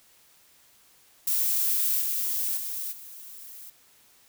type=noise with level steps; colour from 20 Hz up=violet; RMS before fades=-25 / -28 / -33 / -44 dBFS; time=1.27-3.7 s; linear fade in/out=5 ms; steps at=2 / 2.56 / 2.91 s; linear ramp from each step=20 ms; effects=white hiss -59 dBFS RMS until 4.28 s